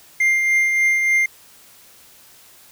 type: tone with tremolo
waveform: triangle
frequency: 2100 Hz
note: C7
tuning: 6 cents sharp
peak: -11 dBFS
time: 0.2-1.26 s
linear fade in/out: 5 ms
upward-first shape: triangle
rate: 3.4 Hz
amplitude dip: 40%
effects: white hiss -48 dBFS RMS until 2.71 s